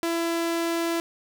sawtooth tone, 335.1 Hz, E4, 29 cents sharp, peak -20 dBFS, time 0.03-1 s, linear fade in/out 0 ms, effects none

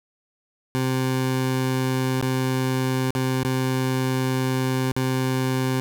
20% pulse tone with dropouts, 130 Hz, C3, 11 cents flat, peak -16 dBFS, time 0.75-5.8 s, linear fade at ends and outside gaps 0 ms, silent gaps 2.212-2.226 / 3.106-3.151 / 3.433-3.449 / 4.919-4.965 s, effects none

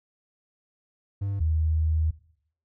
triangle / sine tone pair in turn, 99.5 / 78.97 Hz, G2 / D#2, +26 / +26 cents, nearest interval major third, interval 400 cents, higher first, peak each -24 / -21 dBFS, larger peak second, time 1.21-1.4 / 1.4-2.11 s, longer second, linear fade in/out 10 ms, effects noise-tail reverb RT60 0.6 s tail -18 dB re dry

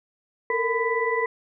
sine tone cluster, 447.9 / 466.9 / 1003 / 1978 Hz, A4 / A#4 / B5 / B6, +31 / +3 / +26 / +2 cents, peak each -27 dBFS, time 0.5-1.26 s, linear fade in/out 2 ms, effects none

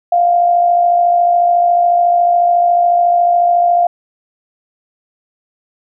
sine tone with amplitude modulation, 698.5 Hz, F5, in tune, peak -6 dBFS, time 0.12-3.87 s, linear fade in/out 5 ms, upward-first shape sine, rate 54 Hz, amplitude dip 45%, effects none

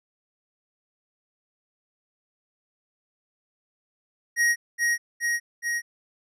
square tone with echo, 1885 Hz, A#6, 19 cents sharp, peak -19 dBFS, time 4.36-4.56 s, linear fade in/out 50 ms, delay 420 ms, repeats 3, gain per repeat -2 dB, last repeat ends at 5.82 s, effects low-pass 12000 Hz 12 dB/octave

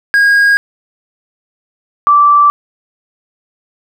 triangle / sine tone pair in turn, 1634 / 1165.9 Hz, G#6 / D6, -29 / -13 cents, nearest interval tritone, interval 584 cents, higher first, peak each -4 dBFS, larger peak neither, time 0.14-0.57 / 2.07-2.5 s, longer neither, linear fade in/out 0 ms, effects none

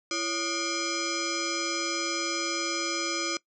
sine tone with frequency modulation, 2349 Hz, D7, in tune, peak -27 dBFS, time 0.11-3.37 s, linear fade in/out 2 ms, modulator 895 Hz, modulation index 4.4, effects noise-tail reverb RT60 0.1 s tail -21 dB re dry

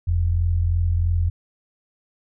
sine tone pair together, 43.05 / 86.1 Hz, F1 / F2, -24 / -24 cents, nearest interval octave, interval 1200 cents, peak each -23 / -18 dBFS, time 0.07-1.3 s, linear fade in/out 10 ms, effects none

